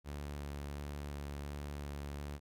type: tone with vibrato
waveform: sawtooth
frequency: 72 Hz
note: D2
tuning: 34 cents flat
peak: -37 dBFS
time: 0.04-2.4 s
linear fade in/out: 50 ms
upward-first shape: square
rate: 1.4 Hz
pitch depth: 10 cents each way
effects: none